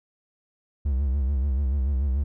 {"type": "tone with vibrato", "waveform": "triangle", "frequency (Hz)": 67.9, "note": "C#2", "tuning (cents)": -35, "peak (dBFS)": -19, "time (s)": [0.85, 2.24], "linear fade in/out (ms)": 10, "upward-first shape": "sine", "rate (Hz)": 6.9, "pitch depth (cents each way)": 120, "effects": []}